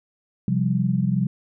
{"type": "chord", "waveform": "sine", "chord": "C suspended fourth", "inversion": "none", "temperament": "equal", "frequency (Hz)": [130.81, 174.61, 196], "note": ["C3", "F3", "G3"], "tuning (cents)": [0, 0, 0], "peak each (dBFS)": -23, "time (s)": [0.48, 1.27], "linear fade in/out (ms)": 2, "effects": []}